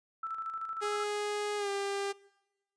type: tone with tremolo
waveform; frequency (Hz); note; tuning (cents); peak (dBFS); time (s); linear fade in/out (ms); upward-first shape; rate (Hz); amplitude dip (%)
sine; 1323; E6; +6; -33; 0.23-1.04; 5; square; 13; 45
type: tone with pitch glide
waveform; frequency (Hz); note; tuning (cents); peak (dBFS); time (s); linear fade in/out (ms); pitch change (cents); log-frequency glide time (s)
sawtooth; 415.3 to 398.4; G#4 to G4; 0 to +28; -28; 0.81-2.13; 20; -72; 1.57-1.69
effects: noise-tail reverb RT60 1.0 s tail -22 dB re dry + resampled to 22050 Hz